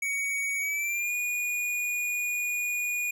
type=tone with pitch glide; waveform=square; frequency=2246 to 2449 Hz; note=C#7 to D#7; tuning=+22 to -28 cents; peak=-28 dBFS; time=0.02-3.11 s; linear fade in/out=5 ms; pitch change=+150 cents; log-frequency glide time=0.59-1.14 s; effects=11-bit